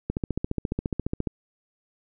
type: click train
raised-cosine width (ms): 3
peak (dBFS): -13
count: 18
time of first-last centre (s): 0.1-1.272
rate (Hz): 14.5
effects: none